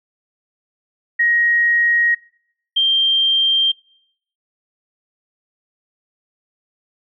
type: tone pair in turn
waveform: sine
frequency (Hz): 1885 / 3170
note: A#6 / G7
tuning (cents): +19 / +19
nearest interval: major sixth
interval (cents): 900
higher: second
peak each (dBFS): -12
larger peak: neither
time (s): 1.19-2.15 / 2.76-3.72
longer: neither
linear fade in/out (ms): 10
effects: noise-tail reverb RT60 0.7 s tail -26 dB re dry